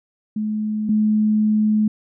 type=tone pair in turn; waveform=sine; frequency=213.9 / 213.9 Hz; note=A3 / A3; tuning=-49 / -49 cents; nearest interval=unison; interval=0 cents; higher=neither; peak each=-20 / -14 dBFS; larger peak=second; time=0.36-0.89 / 0.89-1.88 s; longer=second; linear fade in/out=5 ms; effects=none